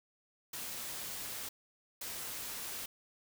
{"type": "noise bursts at uneven times", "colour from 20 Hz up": "white", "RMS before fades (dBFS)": -42, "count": 2, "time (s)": [[0.53, 1.49], [2.01, 2.86]], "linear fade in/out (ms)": 5, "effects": []}